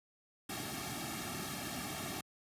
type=noise with comb filter; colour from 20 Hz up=pink; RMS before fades=-41 dBFS; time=0.49-2.21 s; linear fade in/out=5 ms; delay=2 ms; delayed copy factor=-0.9; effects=high-pass 80 Hz 12 dB/octave + resampled to 32000 Hz